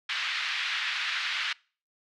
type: band-pass noise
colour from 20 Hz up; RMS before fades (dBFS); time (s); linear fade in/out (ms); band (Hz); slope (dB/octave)
pink; -31; 0.09-1.53; 5; 1500 to 4000; 24
effects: noise-tail reverb RT60 0.4 s tail -25 dB re dry